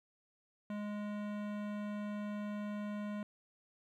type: tone with hard clipping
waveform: sine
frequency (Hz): 207.7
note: G#3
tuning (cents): 0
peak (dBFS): -40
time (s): 0.7-3.23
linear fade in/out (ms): 2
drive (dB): 18
effects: none